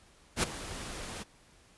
pink noise with ADSR envelope, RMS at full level -25 dBFS, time 0.36-1.24 s, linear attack 70 ms, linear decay 14 ms, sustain -16 dB, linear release 22 ms, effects pink hiss -61 dBFS RMS until 1.77 s + resampled to 24000 Hz

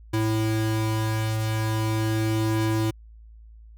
square tone pair together, 110 / 329.6 Hz, A2 / E4, 0 / 0 cents, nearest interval octave + perfect fifth, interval 1900 cents, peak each -24 / -29 dBFS, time 0.13-2.91 s, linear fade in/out 10 ms, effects added 55 Hz sine -44 dBFS peak until 3.77 s

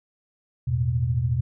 sine chord, E suspended fourth, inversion none, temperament just, 82.41 / 109.88 / 123.61 Hz, E2 / A2 / B2, 0 / -2 / +2 cents, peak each -28 / -28 / -22 dBFS, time 0.67-1.41 s, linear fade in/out 10 ms, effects none

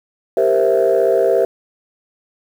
sine chord, C dominant seventh, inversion second, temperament equal, 392 / 466.2 / 523.3 / 659.3 Hz, G4 / Bb4 / C5 / E5, 0 / 0 / 0 / 0 cents, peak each -16 dBFS, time 0.37-1.45 s, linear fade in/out 2 ms, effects tanh soft clip ceiling -5 dBFS + 7-bit

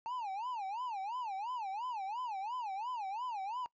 triangle tone with vibrato, 880 Hz, A5, in tune, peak -35 dBFS, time 0.06-3.66 s, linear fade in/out 0 ms, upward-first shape sine, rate 2.9 Hz, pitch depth 250 cents each way, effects noise-tail reverb RT60 0.1 s tail -22 dB re dry + resampled to 16000 Hz

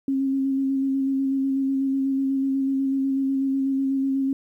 sine tone with vibrato, 270 Hz, C#4, 45 cents flat, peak -20 dBFS, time 0.08-4.33 s, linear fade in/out 2 ms, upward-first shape square, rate 8.1 Hz, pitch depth 14 cents each way, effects 10-bit

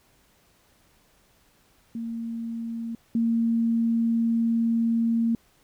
sine tone pair in turn, 229.9 / 229.9 Hz, A#3 / A#3, -24 / -24 cents, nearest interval unison, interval 0 cents, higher neither, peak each -29 / -20 dBFS, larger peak second, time 1.95-2.95 / 3.15-5.35 s, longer second, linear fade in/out 2 ms, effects pink hiss -62 dBFS RMS until 5.63 s

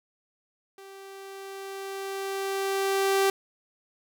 sawtooth tone with level ramp, 390 Hz, G4, 9 cents flat, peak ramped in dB -41 to -16 dBFS, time 0.78-3.3 s, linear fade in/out 2 ms, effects none

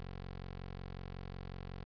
15% pulse tone, 45.46 Hz, F#1, 30 cents flat, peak -37 dBFS, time 0-1.84 s, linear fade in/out 0 ms, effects resampled to 11025 Hz + 11-bit

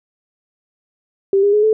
sine tone with pitch steps, 392 / 405.8 / 420.1 / 435 Hz, G4 / G#4 / G#4 / A4, 0 / -40 / +20 / -20 cents, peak -10 dBFS, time 1.33-1.73 s, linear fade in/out 2 ms, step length 100 ms, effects none

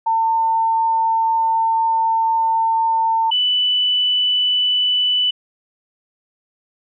sine tone pair in turn, 901 / 2983 Hz, A5 / F#7, +41 / +13 cents, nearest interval octave + major sixth, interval 2072 cents, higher second, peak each -14 dBFS, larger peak neither, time 0.06-3.31 / 3.31-5.31 s, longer first, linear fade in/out 10 ms, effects none

